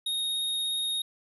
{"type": "tone with vibrato", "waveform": "square", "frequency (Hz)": 3729, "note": "A#7", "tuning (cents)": 0, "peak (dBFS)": -28, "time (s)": [0.06, 1.02], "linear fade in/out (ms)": 5, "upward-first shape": "sine", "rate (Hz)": 17, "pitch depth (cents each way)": 10, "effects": []}